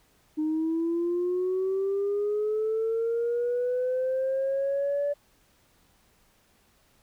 sine linear sweep, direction up, 305.5 to 579 Hz, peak -23 dBFS, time 0.37-5.14 s, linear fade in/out 20 ms, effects tanh soft clip ceiling -21 dBFS + pink hiss -64 dBFS RMS until 7.02 s

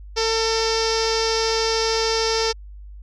sawtooth tone with low-pass filter, 448.9 Hz, A4, 35 cents sharp, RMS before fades -21 dBFS, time 0.16-2.53 s, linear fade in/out 20 ms, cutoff 5300 Hz, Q 6.1, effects added 50 Hz sine -36 dBFS peak until 3.02 s

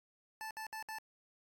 25% pulse tone bursts, 877 Hz, A5, 6 cents flat, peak -38 dBFS, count 4, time 0.41-0.985 s, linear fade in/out 0 ms, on 98 ms, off 61 ms, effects AAC 64 kbps

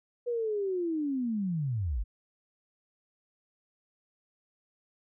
sine linear sweep, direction down, 490 to 42.55 Hz, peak -28 dBFS, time 0.26-2.04 s, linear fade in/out 20 ms, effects none

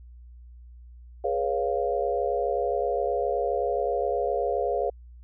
sine chord, C# dominant seventh, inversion second, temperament equal with one note detuned, 415.3 / 486.8 / 554.4 / 698.5 Hz, G#4 / B4 / C#5 / E#5, 0 / -25 / 0 / 0 cents, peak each -29 dBFS, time 1.24-4.9 s, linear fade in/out 5 ms, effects added 60 Hz sine -44 dBFS peak until 5.23 s

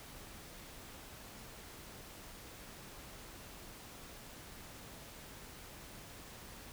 silence, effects pink hiss -52 dBFS RMS until 6.72 s

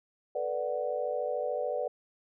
sine chord, B minor seventh, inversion third, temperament equal, 440 / 493.9 / 587.3 / 740 Hz, A4 / B4 / D5 / F#5, 0 / 0 / 0 / 0 cents, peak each -39 / -33 / -33 / -38 dBFS, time 0.35-1.88 s, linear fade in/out 5 ms, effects none

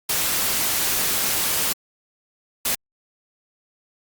white noise bursts at uneven times, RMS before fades -22 dBFS, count 2, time 0.09-1.73 / 2.65-2.75 s, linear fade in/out 5 ms, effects Opus 48 kbps

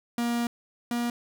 45% pulse tone pair in turn, 237 / 238.6 Hz, A#3 / A#3, +29 / +41 cents, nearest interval unison, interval 12 cents, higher second, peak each -25 / -26 dBFS, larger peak first, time 0.18-0.47 / 0.91-1.1 s, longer first, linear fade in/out 2 ms, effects none

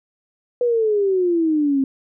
sine exponential sweep, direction down, 493.9 to 265.3 Hz, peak -15 dBFS, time 0.61-1.84 s, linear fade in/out 2 ms, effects none

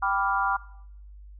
sine chord, G dominant seventh, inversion none, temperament equal, 784 / 987.8 / 1174.7 / 1396.9 Hz, G5 / B5 / D6 / F6, 0 / 0 / 0 / 0 cents, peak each -28 dBFS, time 0.02-0.57 s, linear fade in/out 10 ms, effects noise-tail reverb RT60 0.7 s tail -19 dB re dry + added 50 Hz sine -43 dBFS peak until 1.39 s

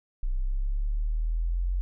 sine exponential sweep, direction up, 30.87 to 46 Hz, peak -24 dBFS, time 0.23-1.81 s, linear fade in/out 0 ms, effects none

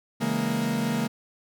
40% pulse chord, A# half-diminished seventh, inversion first, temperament equal, 138.59 / 164.81 / 207.7 / 233.1 Hz, C#3 / E3 / G#3 / A#3, 0 / 0 / 0 / 0 cents, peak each -32 / -32 / -29 / -26 dBFS, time 0.2-1.08 s, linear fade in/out 20 ms, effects none

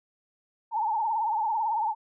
sine tone with vibrato, 880 Hz, A5, in tune, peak -24 dBFS, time 0.71-1.95 s, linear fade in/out 50 ms, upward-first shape triangle, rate 18 Hz, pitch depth 120 cents each way, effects none

